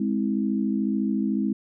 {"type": "chord", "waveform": "sine", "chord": "Ab augmented", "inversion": "none", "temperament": "equal with one note detuned", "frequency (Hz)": [207.7, 261.6, 323.6], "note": ["Ab3", "C4", "E4"], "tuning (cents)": [0, 0, -32], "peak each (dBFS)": [-24, -27, -29], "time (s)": [0, 1.53], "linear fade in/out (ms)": 5, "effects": []}